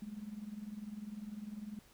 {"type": "tone with tremolo", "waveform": "sine", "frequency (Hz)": 210, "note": "G#3", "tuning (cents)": 19, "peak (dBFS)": -39, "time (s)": [0.02, 1.79], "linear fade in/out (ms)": 2, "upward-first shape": "sine", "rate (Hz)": 20, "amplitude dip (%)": 80, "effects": ["pink hiss -64 dBFS RMS until 1.93 s"]}